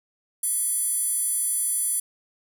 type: tone with high-pass filter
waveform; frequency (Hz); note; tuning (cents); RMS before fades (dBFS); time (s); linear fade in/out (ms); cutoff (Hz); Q
square; 664; E5; +12; -25; 0.43-2; 5; 9800; 8.9
effects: none